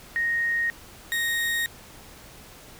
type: tone pair in turn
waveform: sine / 35% pulse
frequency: 1864.7 / 1864.7 Hz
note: A#6 / A#6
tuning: 0 / 0 cents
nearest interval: unison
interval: 0 cents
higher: neither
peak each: -22 dBFS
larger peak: neither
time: 0.16-0.7 / 1.12-1.66 s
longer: neither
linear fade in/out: 0 ms
effects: pink hiss -47 dBFS RMS until 2.79 s